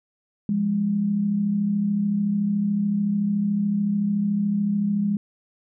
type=tone pair together; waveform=sine; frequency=171.29 / 205 Hz; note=F3 / G#3; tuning=-33 / -22 cents; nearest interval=minor third; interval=311 cents; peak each=-29 / -20 dBFS; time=0.49-5.17 s; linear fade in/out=2 ms; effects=none